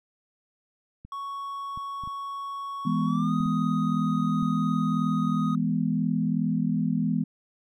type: clicks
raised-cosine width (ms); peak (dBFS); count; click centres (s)
5; -30; 7; 1.05 / 1.775 / 2.037 / 2.075 / 3.405 / 3.461 / 4.426
type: tone with pitch glide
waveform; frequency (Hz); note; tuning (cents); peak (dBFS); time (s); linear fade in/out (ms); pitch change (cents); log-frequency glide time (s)
triangle; 1112 to 1248.2; C#6 to D#6; +5 to +5; -30; 1.12-5.55; 2; +200; 3.05-3.34
type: chord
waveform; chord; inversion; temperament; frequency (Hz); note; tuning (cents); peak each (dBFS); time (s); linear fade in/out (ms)
sine; E major; none; equal; 164.81 / 207.7 / 246.9; E3 / G#3 / B3; 0 / 0 / 0; -27; 2.85-7.24; 10
effects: none